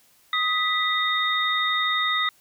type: tone cluster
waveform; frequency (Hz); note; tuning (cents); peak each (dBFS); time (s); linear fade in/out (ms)
sine; 1255 / 1972 / 3692; D#6 / B6 / A#7; +15 / -3 / -17; -25; 0.33-2.29; 2
effects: white hiss -59 dBFS RMS until 2.4 s